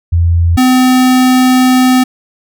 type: tone pair in turn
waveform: sine / square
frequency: 84.9 / 255.3 Hz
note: F2 / C4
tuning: -48 / -42 cents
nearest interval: octave + perfect fifth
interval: 1906 cents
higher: second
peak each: -6 dBFS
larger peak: neither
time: 0.12-0.57 / 0.57-2.04 s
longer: second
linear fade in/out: 10 ms
effects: none